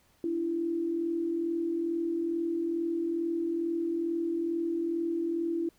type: tone pair together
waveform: sine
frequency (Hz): 293.7 / 336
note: D4 / E4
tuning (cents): 0 / +33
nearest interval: major second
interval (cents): 233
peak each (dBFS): -37 / -28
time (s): 0.24-5.69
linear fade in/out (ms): 2
effects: pink hiss -66 dBFS RMS until 5.78 s